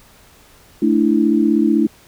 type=chord; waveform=sine; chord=A suspended fourth; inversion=none; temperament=equal; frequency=220 / 293.7 / 329.6 Hz; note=A3 / D4 / E4; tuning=0 / 0 / 0 cents; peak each=-16 dBFS; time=0.82-1.87 s; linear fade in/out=5 ms; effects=pink hiss -48 dBFS RMS until 2.07 s